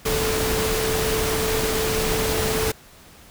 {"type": "tone in noise", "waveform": "sine", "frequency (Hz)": 440, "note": "A4", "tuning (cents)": 0, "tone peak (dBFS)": -24, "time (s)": [0.05, 2.72], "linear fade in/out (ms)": 10, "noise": "pink", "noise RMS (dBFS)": -24, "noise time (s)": [0.05, 2.72], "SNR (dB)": -3, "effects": ["pink hiss -48 dBFS RMS until 3.3 s"]}